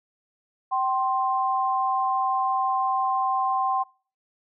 sine tone pair together, 771.8 / 1051 Hz, G5 / C6, -27 / +7 cents, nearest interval perfect fourth, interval 534 cents, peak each -24 dBFS, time 0.71-3.84 s, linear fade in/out 20 ms, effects noise-tail reverb RT60 0.4 s tail -23 dB re dry

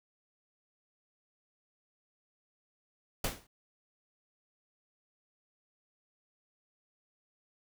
pink noise with exponential decay, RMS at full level -29 dBFS, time 3.24-3.47 s, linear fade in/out 5 ms, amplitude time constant 49 ms, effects none

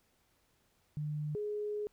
sine tone pair in turn, 150 / 418.2 Hz, D3 / G#4, +37 / +12 cents, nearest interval octave + tritone, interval 1775 cents, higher second, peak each -34 / -34 dBFS, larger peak neither, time 0.97-1.35 / 1.35-1.87 s, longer second, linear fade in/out 0 ms, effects pink hiss -73 dBFS RMS until 1.92 s

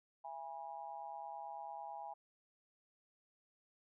sine tone with amplitude modulation, 820 Hz, G#5, 22 cents flat, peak -40 dBFS, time 0.24-2.14 s, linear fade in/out 10 ms, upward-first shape sine, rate 149 Hz, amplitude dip 100%, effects none

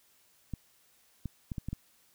clicks, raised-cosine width 5 ms, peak -23 dBFS, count 6, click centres 0.537 / 1.257 / 1.518 / 1.582 / 1.686 / 1.73 s, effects white hiss -66 dBFS RMS until 2.14 s

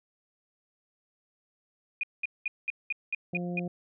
sine tone bursts, 2453 Hz, D#7, 25 cents flat, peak -27 dBFS, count 8, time 2.01-3.594 s, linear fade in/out 2 ms, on 23 ms, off 200 ms
harmonic tone, 176.2 Hz, F3, 16 cents sharp, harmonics 1 / 2 / 3 / 4, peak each -32 / -39 / -42 / -45 dBFS, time 3.33-3.68 s, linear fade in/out 5 ms
effects none

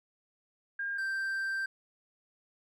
sine / triangle tone pair in turn, 1610 / 1569.6 Hz, G6 / G6, +46 / +2 cents, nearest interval unison, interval 44 cents, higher first, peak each -32 / -29 dBFS, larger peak second, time 0.79-0.98 / 0.98-1.66 s, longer second, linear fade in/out 5 ms, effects none

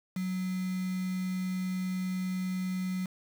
sine tone with quantisation, 185 Hz, F#3, in tune, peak -30 dBFS, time 0.16-3.06 s, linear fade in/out 5 ms, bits 7, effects none

